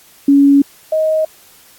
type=tone pair in turn; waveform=sine; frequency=280.5 / 628.5 Hz; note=C#4 / D#5; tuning=+21 / +17 cents; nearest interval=octave + major second; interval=1396 cents; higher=second; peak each=-5 / -11 dBFS; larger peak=first; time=0.28-0.62 / 0.92-1.25 s; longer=first; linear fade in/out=5 ms; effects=white hiss -45 dBFS RMS until 1.78 s + AAC 64 kbps